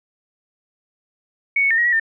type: tone with pitch steps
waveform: sine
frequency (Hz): 2226 / 2213 / 1817 / 1893 / 1927 / 1802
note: C#7 / C#7 / A#6 / A#6 / B6 / A6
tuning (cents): +7 / -3 / -45 / +26 / -43 / +41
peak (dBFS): -14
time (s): 1.56-1.998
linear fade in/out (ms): 5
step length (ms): 73
effects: none